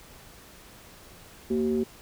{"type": "ring-modulated tone", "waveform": "triangle", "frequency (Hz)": 74.6, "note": "D2", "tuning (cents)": 28, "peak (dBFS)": -18, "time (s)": [1.5, 1.84], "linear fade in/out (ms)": 10, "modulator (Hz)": 306, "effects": ["pink hiss -50 dBFS RMS until 2.01 s"]}